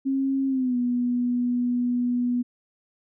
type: tone with pitch glide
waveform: sine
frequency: 269.8 to 244.6 Hz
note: C#4 to B3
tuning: -47 to -16 cents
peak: -21 dBFS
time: 0.05-2.43 s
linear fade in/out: 20 ms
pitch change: -169 cents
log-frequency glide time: 0.48-0.77 s
effects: none